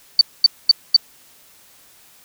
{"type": "tone bursts", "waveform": "sine", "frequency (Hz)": 4567, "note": "D8", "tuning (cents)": -49, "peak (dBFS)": -5, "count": 4, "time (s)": [0.19, 0.964], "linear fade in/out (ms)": 2, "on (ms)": 21, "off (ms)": 230, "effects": ["white hiss -50 dBFS RMS until 2.24 s"]}